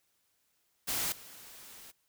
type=noise with level steps; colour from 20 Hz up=white; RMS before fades=-33 / -51 dBFS; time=0.87-1.92 s; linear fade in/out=20 ms; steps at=1.12 s; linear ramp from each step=2 ms; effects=white hiss -75 dBFS RMS until 2.08 s